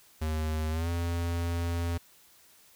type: tone with pitch glide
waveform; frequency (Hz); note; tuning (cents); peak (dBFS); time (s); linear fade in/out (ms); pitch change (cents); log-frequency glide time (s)
square; 78.2 to 85.28; D#2 to F2; +9 to -41; -29; 0.21-1.98; 10; +150; 0.7-0.89
effects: white hiss -59 dBFS RMS until 2.75 s